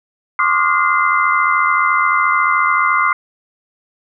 sine tone cluster, 1056 / 1145 / 1219 / 1421 / 2066 Hz, C6 / D6 / D#6 / F6 / C7, +16 / -44 / -36 / +30 / -22 cents, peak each -18 dBFS, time 0.39-3.13 s, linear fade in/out 2 ms, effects none

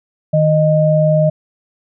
sine tone pair together, 155.8 / 618.7 Hz, D#3 / D#5, +3 / -10 cents, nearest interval 2 octaves, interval 2387 cents, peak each -12 dBFS, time 0.33-1.3 s, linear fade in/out 10 ms, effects none

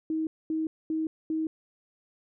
sine tone bursts, 317.2 Hz, D#4, 33 cents sharp, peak -26 dBFS, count 4, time 0.1-1.47 s, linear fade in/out 2 ms, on 170 ms, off 230 ms, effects none

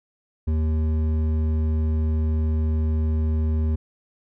sine tone with hard clipping, 78.4 Hz, D#2, 14 cents sharp, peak -21 dBFS, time 0.47-3.76 s, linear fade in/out 10 ms, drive 9 dB, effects none

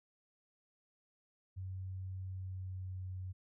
sine tone with pitch glide, 93.9 to 92.77 Hz, F#2 to F#2, +26 to +5 cents, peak -40 dBFS, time 1.56-3.33 s, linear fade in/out 20 ms, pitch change -21 cents, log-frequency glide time 2.22-3.07 s, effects none

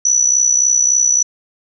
sine tone with amplitude modulation, 5930 Hz, F#8, 3 cents sharp, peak -7 dBFS, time 0.05-1.23 s, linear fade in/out 5 ms, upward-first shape sine, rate 63.5 Hz, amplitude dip 70%, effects none

